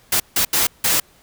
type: noise bursts at uneven times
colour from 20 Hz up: white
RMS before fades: -17 dBFS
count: 4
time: 0.12-0.2 / 0.36-0.45 / 0.53-0.67 / 0.84-1 s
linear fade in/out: 5 ms
effects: pink hiss -53 dBFS RMS until 1.22 s